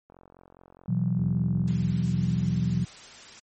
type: click train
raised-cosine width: 1 ms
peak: -37 dBFS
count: 74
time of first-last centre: 0.1-1.729 s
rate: 44.8 Hz
type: chord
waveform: sine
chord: B suspended fourth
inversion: none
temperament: just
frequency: 123.47 / 164.63 / 185.21 Hz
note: B2 / E3 / F#3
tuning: 0 / -2 / +2 cents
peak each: -27 dBFS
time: 0.88-2.85 s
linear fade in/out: 10 ms
type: harmonic tone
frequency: 79 Hz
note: D#2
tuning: 27 cents sharp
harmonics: 1 / 2 / 3 / 4 / 5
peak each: -37 / -47 / -44 / -49 / -52 dBFS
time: 1.18-2.85 s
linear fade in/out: 5 ms
type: noise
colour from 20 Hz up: white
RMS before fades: -46 dBFS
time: 1.67-3.4 s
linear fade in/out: 10 ms
effects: MP3 32 kbps

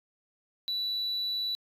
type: tone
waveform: sine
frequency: 3951 Hz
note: B7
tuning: in tune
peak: -27 dBFS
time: 0.68-1.55 s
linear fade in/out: 0 ms
effects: tanh soft clip ceiling -27 dBFS

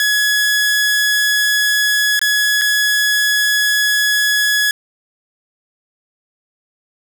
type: tone with dropouts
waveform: sawtooth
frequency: 1687 Hz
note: G#6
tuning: 27 cents sharp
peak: -9 dBFS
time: 0-4.71 s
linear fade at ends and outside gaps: 1 ms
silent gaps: 2.193-2.215 / 2.613-2.617 s
effects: none

